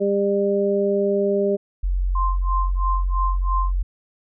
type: harmonic tone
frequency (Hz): 200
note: G3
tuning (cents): +35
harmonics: 1 / 2 / 3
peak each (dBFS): -24 / -19 / -23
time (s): 0-1.57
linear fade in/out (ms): 20
type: tone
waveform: sine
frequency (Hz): 45.42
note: F#1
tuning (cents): -31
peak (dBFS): -18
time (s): 1.83-3.83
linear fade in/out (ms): 10
type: tone with tremolo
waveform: sine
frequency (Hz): 1046.5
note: C6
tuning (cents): 0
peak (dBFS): -20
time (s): 2.15-3.73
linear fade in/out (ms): 5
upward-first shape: sine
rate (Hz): 3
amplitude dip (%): 100
effects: none